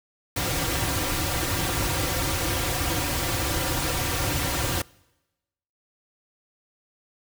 pink noise with comb filter, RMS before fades -26 dBFS, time 0.36-4.82 s, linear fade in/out 5 ms, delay 4.7 ms, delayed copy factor -0.95, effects noise-tail reverb RT60 1.0 s tail -24 dB re dry

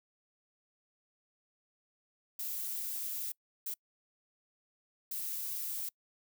violet noise bursts at uneven times, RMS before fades -38 dBFS, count 3, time 2.39-3.32 / 3.66-3.74 / 5.11-5.89 s, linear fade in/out 5 ms, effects noise-tail reverb RT60 0.1 s tail -26 dB re dry

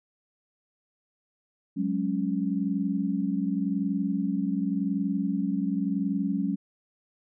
sine chord, F# suspended second, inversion none, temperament equal with one note detuned, 185 / 205.9 / 277.2 Hz, F#3 / G#3 / C#4, 0 / -15 / 0 cents, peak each -29 dBFS, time 1.76-6.56 s, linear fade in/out 20 ms, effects none

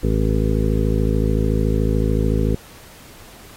harmonic tone, 53.7 Hz, A1, 41 cents flat, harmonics 1 / 2 / 3 / 4 / 5 / 7 / 8 / 9, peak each -19 / -22 / -24 / -25 / -26 / -27 / -28 / -29 dBFS, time 0.03-2.55 s, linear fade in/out 5 ms, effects pink hiss -44 dBFS RMS until 3.56 s + AAC 48 kbps

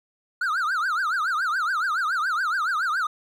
triangle tone with vibrato, 1384 Hz, F6, 16 cents flat, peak -20 dBFS, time 0.41-3.07 s, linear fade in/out 5 ms, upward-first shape triangle, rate 7.1 Hz, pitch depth 280 cents each way, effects none

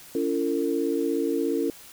sine tone cluster, 282.4 / 339.3 / 453.6 Hz, C#4 / F4 / A#4, +32 / -50 / -47 cents, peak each -27 dBFS, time 0.15-1.7 s, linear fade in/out 2 ms, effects white hiss -47 dBFS RMS until 1.92 s

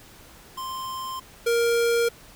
square tone pair in turn, 1046.5 / 468.1 Hz, C6 / A#4, 0 / +7 cents, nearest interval octave + major second, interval 1393 cents, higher first, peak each -31 / -20 dBFS, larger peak second, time 0.57-1.2 / 1.46-2.09 s, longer neither, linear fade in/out 10 ms, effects pink hiss -49 dBFS RMS until 2.35 s

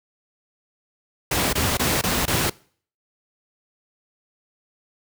pink noise bursts, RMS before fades -21 dBFS, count 5, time 1.31-2.498 s, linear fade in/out 5 ms, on 220 ms, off 22 ms, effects noise-tail reverb RT60 0.5 s tail -23 dB re dry + high-pass 60 Hz 12 dB/octave

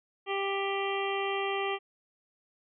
harmonic tone, 393.9 Hz, G4, 8 cents sharp, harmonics 1 / 2 / 3 / 5 / 6 / 7 / 8, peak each -32 / -35 / -37 / -39 / -40 / -40 / -41 dBFS, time 0.26-1.79 s, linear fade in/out 50 ms, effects none

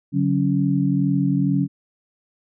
sine tone cluster, 143.8 / 186 / 278.7 Hz, D3 / F#3 / C#4, -36 / +9 / +9 cents, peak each -21 dBFS, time 0.12-1.68 s, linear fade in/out 50 ms, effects none

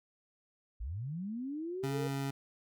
sine linear sweep, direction up, 46.25 to 472.2 Hz, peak -36 dBFS, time 0.8-2.08 s, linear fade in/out 10 ms
25% pulse tone, 137.7 Hz, C#3, 11 cents flat, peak -30 dBFS, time 1.83-2.31 s, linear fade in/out 10 ms
effects none

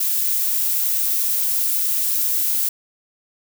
violet noise, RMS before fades -20 dBFS, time 0-2.69 s, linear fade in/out 5 ms, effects none

